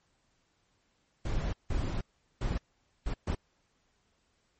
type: noise bursts at uneven times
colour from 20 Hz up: brown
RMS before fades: -31 dBFS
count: 5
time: 1.25-1.53 / 1.7-2.01 / 2.41-2.58 / 3.06-3.14 / 3.27-3.35 s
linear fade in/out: 5 ms
effects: pink hiss -73 dBFS RMS until 4.59 s + MP3 32 kbps